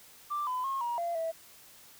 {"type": "tone with pitch steps", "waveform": "sine", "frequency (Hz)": [1179, 1009, 1079, 951, 686, 654], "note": ["D6", "B5", "C#6", "A#5", "F5", "E5"], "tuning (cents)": [6, 37, -47, 34, -31, -14], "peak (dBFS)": -29, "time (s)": [0.3, 1.32], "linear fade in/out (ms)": 20, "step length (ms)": 170, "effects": ["tanh soft clip ceiling -26 dBFS", "white hiss -55 dBFS RMS until 1.99 s"]}